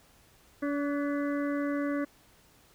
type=harmonic tone with a mistuned harmonic; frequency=286.4 Hz; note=D4; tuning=43 cents flat; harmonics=1 / 2 / 4 / 5 / 6 / 7; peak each=-29 / -35 / -41 / -43 / -45 / -46 dBFS; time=0.62-2.05 s; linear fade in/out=10 ms; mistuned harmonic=5; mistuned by=+56 cents; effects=pink hiss -61 dBFS RMS until 2.74 s